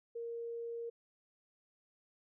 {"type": "tone", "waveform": "sine", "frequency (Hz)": 466.2, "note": "A#4", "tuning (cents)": 0, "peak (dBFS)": -39, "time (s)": [0.15, 0.9], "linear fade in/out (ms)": 10, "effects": []}